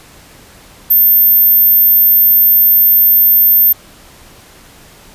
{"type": "tone", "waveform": "sine", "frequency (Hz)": 13320, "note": "G#9", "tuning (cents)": 4, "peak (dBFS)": -4, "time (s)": [0.9, 3.73], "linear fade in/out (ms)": 10, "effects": ["pink hiss -40 dBFS RMS until 5.14 s", "resampled to 32000 Hz"]}